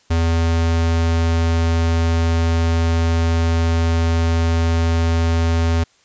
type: tone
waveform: square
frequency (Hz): 82.9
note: E2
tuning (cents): +10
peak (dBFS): -15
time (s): 0.1-5.84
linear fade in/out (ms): 10
effects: white hiss -56 dBFS RMS until 6.04 s + resampled to 16000 Hz